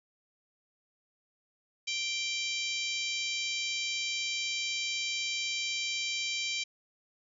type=harmonic tone; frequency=784 Hz; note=G5; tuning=in tune; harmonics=3 / 4 / 5 / 6 / 7 / 8 / 9; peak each=-35 / -37 / -39 / -41 / -42 / -43 / -44 dBFS; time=1.87-6.64 s; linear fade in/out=10 ms; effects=none